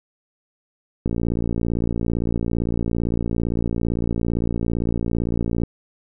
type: click train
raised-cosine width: 3 ms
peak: -10 dBFS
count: 265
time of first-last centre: 1.06-5.635 s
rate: 57.7 Hz
effects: none